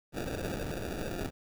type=noise with sample-and-hold; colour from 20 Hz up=violet; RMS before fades=-36 dBFS; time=0.12-1.31 s; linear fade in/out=50 ms; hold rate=1050 Hz; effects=none